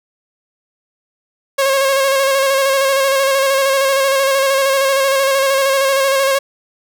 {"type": "tone with vibrato", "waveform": "sawtooth", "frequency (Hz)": 543, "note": "C#5", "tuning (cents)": -36, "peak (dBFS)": -8, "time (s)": [1.58, 6.39], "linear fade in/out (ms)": 10, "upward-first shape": "square", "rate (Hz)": 13, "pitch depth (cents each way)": 28, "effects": []}